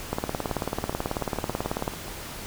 two click trains, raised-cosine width 1 ms, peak -12 / -23 dBFS, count 33 / 13, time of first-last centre 0.13-1.879 / 0.35-2.082 s, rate 18.3 / 6.93 Hz, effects pink hiss -38 dBFS RMS until 2.46 s

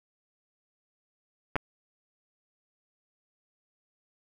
clicks, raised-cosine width 0.5 ms, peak -12 dBFS, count 2, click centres 1.557 / 1.564 s, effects 8-bit

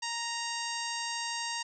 harmonic tone with a mistuned harmonic, 932.3 Hz, A#5, in tune, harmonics 1 / 2 / 3 / 4 / 5 / 6 / 7 / 8 / 9, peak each -38 / -40 / -41 / -44 / -40 / -43 / -43 / -47 / -48 dBFS, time 0.02-1.63 s, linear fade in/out 10 ms, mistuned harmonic 8, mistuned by +16 cents, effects none

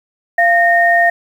sine tone pair together, 690 / 1842 Hz, F5 / A#6, -21 / -21 cents, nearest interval octave + perfect fourth, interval 1700 cents, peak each -11 dBFS, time 0.38-1.1 s, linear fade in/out 5 ms, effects 7-bit

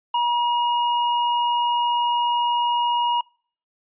sine tone with hard clipping, 957 Hz, A#5, 45 cents sharp, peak -20 dBFS, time 0.14-3.21 s, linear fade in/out 5 ms, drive 17 dB, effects noise-tail reverb RT60 0.5 s tail -26 dB re dry + resampled to 8000 Hz

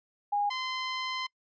sine / 15% pulse tone pair in turn, 819 / 1031.9 Hz, G#5 / C6, -24 / -24 cents, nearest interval major third, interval 400 cents, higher second, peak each -25 / -25 dBFS, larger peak neither, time 0.32-0.5 / 0.5-1.27 s, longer second, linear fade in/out 10 ms, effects noise-tail reverb RT60 0.1 s tail -26 dB re dry + resampled to 16000 Hz

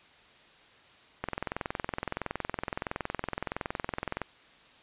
click train, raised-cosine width 0.5 ms, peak -16 dBFS, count 65, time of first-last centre 1.24-4.217 s, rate 21.5 Hz, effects white hiss -57 dBFS RMS until 4.82 s + resampled to 8000 Hz

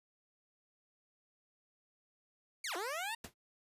15% pulse linear two-way sweep, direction down then up, 2345 to 329.8 to 939 Hz, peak -31 dBFS, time 2.64-3.15 s, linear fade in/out 5 ms, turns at 2.76 s
pink noise with exponential decay, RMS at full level -39 dBFS, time 3.24-3.34 s, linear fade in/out 5 ms, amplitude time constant 20 ms
effects high-pass 80 Hz 12 dB/octave + resampled to 32000 Hz

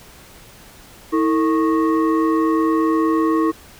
sine tone with frequency modulation, 322.9 Hz, E4, 36 cents flat, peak -14 dBFS, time 1.12-3.52 s, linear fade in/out 20 ms, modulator 774 Hz, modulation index 0.84, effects pink hiss -44 dBFS RMS until 3.79 s

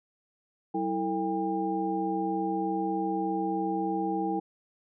sine tone cluster, 191.2 / 325.7 / 449 / 801 Hz, G3 / E4 / A4 / G5, -43 / -21 / +35 / +37 cents, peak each -35 / -30 / -36 / -31 dBFS, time 0.74-4.4 s, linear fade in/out 10 ms, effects none

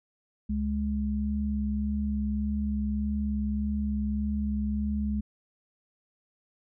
sine tone pair together, 70.3 / 209.2 Hz, C#2 / G#3, +25 / +13 cents, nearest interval octave + perfect fifth, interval 1888 cents, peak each -30 / -28 dBFS, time 0.49-5.21 s, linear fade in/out 10 ms, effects none

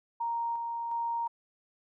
sine tone with tremolo, 932.3 Hz, A#5, in tune, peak -29 dBFS, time 0.2-1.28 s, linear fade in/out 10 ms, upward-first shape square, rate 1.4 Hz, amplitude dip 30%, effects none

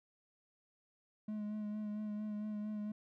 triangle tone with vibrato, 211.1 Hz, G#3, 29 cents sharp, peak -36 dBFS, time 1.28-2.92 s, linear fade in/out 5 ms, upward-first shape sine, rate 4.4 Hz, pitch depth 23 cents each way, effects none

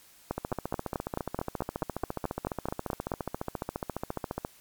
two click trains, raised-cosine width 1 ms, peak -15 / -17 dBFS, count 14 / 60, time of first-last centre 0.31-3.118 / 0.38-4.449 s, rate 4.63 / 14.5 Hz, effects white hiss -57 dBFS RMS until 4.6 s + MP3 96 kbps

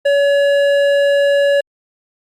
triangle tone with hard clipping, 566 Hz, C#5, 36 cents sharp, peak -12 dBFS, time 0.05-1.61 s, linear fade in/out 10 ms, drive 14 dB, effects Opus 48 kbps

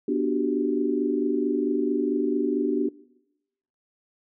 sine chord, G major seventh, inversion first, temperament just, 245 / 294 / 367.5 / 392 Hz, B3 / D4 / F#4 / G4, -14 / +2 / -12 / 0 cents, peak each -28 / -25 / -28 / -28 dBFS, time 0.08-2.89 s, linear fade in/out 5 ms, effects noise-tail reverb RT60 0.9 s tail -21 dB re dry

